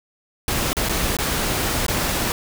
pink noise with dropouts, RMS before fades -22 dBFS, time 0.48-2.32 s, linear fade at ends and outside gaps 1 ms, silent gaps 0.731-0.768 / 0.888-0.894 / 1.168-1.187 / 1.865-1.882 s, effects none

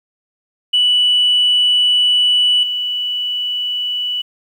sine tone with level steps, 2960 Hz, F#7, in tune, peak -9 / -17 dBFS, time 0.73-4.22 s, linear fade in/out 10 ms, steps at 2.63 s, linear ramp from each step 2 ms, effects tanh soft clip ceiling -6 dBFS + 8-bit

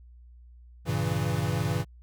square chord, G diminished seventh, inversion none, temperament equal, 98 / 116.54 / 138.59 / 164.81 Hz, G2 / Bb2 / Db3 / Fb3, 0 / 0 / 0 / 0 cents, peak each -32 dBFS, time 0.85-1.85 s, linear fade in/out 50 ms, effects added 60 Hz sine -48 dBFS peak until 2.02 s

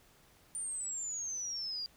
sine exponential sweep, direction down, 9160 to 4741 Hz, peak -36 dBFS, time 0.55-1.86 s, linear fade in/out 0 ms, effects pink hiss -64 dBFS RMS until 1.96 s

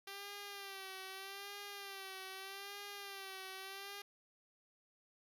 5% pulse tone with vibrato, 392.4 Hz, G4, 2 cents sharp, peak -35 dBFS, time 0.07-4.02 s, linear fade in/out 5 ms, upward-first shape sine, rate 0.81 Hz, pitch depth 58 cents each way, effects none

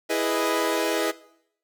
sawtooth chord, E major seventh, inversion none, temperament equal, 329.6 / 415.3 / 493.9 / 622.3 Hz, E4 / G#4 / B4 / D#5, 0 / 0 / 0 / 0 cents, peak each -24 dBFS, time 0.09-1.12 s, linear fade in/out 20 ms, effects noise-tail reverb RT60 0.7 s tail -19 dB re dry

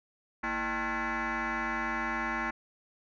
sine tone with frequency modulation, 330.5 Hz, E4, 5 cents sharp, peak -28 dBFS, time 0.43-2.51 s, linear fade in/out 10 ms, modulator 281 Hz, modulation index 6.5, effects tanh soft clip ceiling -27 dBFS

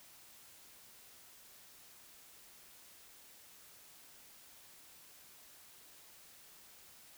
silence, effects white hiss -59 dBFS RMS until 7.17 s

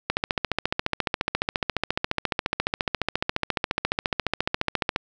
click train, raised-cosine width 0.3 ms, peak -6 dBFS, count 71, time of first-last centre 0.1-4.961 s, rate 14.4 Hz, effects none

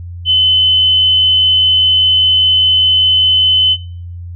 sine tone, 3035 Hz, F#7, 43 cents sharp, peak -7 dBFS, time 0.25-3.77 s, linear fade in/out 50 ms, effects noise-tail reverb RT60 0.5 s tail -21 dB re dry + added 87 Hz sine -24 dBFS peak until 4.35 s

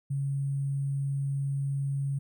sine tone with sample-and-hold, 138.59 Hz, C#3, in tune, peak -27 dBFS, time 0.1-2.19 s, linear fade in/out 10 ms, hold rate 8820 Hz, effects none

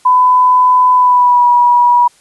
sine tone with pitch glide, 1003 to 969.4 Hz, B5 to B5, +26 to -32 cents, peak -5 dBFS, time 0.05-2.08 s, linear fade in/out 10 ms, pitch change -58 cents, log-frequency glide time 0.94-1.48 s, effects white hiss -48 dBFS RMS until 2.2 s + resampled to 24000 Hz

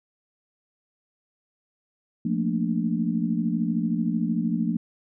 sine chord, Bb major seventh, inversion second, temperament equal, 174.61 / 220 / 233.1 / 293.7 Hz, F3 / A3 / Bb3 / D4, 0 / 0 / 0 / 0 cents, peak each -27 / -27 / -27 / -31 dBFS, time 2.25-4.77 s, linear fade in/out 5 ms, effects none

